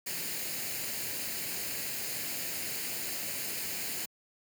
white noise with comb filter, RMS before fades -36 dBFS, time 0.06-4.06 s, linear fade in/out 10 ms, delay 0.43 ms, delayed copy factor +0.55, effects high-pass 100 Hz 12 dB/octave

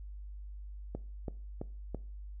click train, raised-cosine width 2 ms, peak -24 dBFS, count 4, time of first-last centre 0.95-1.947 s, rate 3.01 Hz, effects noise-tail reverb RT60 0.4 s tail -20 dB re dry + added 50 Hz sine -42 dBFS peak until 2.4 s

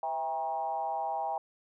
sine tone with frequency modulation, 800 Hz, G5, 35 cents sharp, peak -30 dBFS, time 0.03-1.38 s, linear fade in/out 2 ms, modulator 145 Hz, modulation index 1, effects none

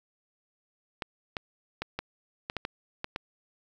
clicks, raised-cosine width 0.3 ms, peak -16 dBFS, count 9, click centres 1.022 / 1.368 / 1.82 / 1.99 / 2.499 / 2.567 / 2.651 / 3.044 / 3.161 s, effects 9-bit

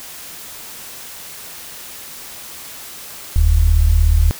sine tone pair together, 41.32 / 78 Hz, E1 / D#2, +5 / +5 cents, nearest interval major seventh, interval 1100 cents, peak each -12 dBFS, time 3.36-4.31 s, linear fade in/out 0 ms, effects white hiss -34 dBFS RMS until 4.39 s

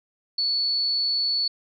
sine tone, 4435 Hz, C#8, in tune, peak -21 dBFS, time 0.38-1.48 s, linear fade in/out 5 ms, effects none

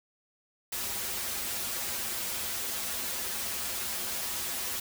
white noise with comb filter, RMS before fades -34 dBFS, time 0.72-4.8 s, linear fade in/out 5 ms, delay 6.7 ms, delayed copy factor -0.95, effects none

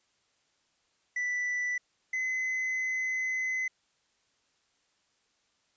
triangle tone pair in turn, 1975.5 / 2036 Hz, B6 / C7, 0 / -48 cents, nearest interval minor second, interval 52 cents, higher second, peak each -27 dBFS, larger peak neither, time 1.16-1.78 / 2.13-3.68 s, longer second, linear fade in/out 5 ms, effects white hiss -72 dBFS RMS until 5.76 s + resampled to 16000 Hz

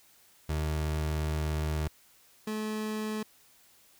30% pulse tone pair in turn, 77 / 215.4 Hz, D#2 / A3, -17 / -37 cents, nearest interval octave + tritone, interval 1780 cents, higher second, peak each -26 / -29 dBFS, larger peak first, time 0.49-1.88 / 2.47-3.23 s, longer first, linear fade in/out 5 ms, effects white hiss -61 dBFS RMS until 3.99 s

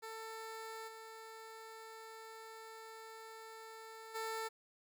15% pulse tone with level steps, 445.3 Hz, A4, 21 cents sharp, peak -39 / -44 / -33 dBFS, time 0.02-4.49 s, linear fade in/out 20 ms, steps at 0.87 / 4.14 s, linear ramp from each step 20 ms, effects none

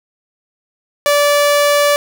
sawtooth tone, 580 Hz, D5, 22 cents flat, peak -6 dBFS, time 1.06-1.96 s, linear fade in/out 0 ms, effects none

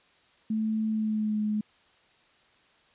sine tone with pitch glide, 218.5 to 212 Hz, A3 to G#3, -12 to +36 cents, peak -25 dBFS, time 0.5-1.61 s, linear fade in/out 5 ms, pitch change -52 cents, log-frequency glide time 0.89-1.41 s, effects white hiss -62 dBFS RMS until 2.94 s + resampled to 8000 Hz

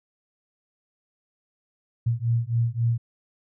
sine beating tone pair, 115.1 / 118.8 Hz, A#2 / A#2, -22 / +33 cents, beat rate 3.7 Hz, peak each -24 dBFS, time 2.06-2.98 s, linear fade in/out 10 ms, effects none

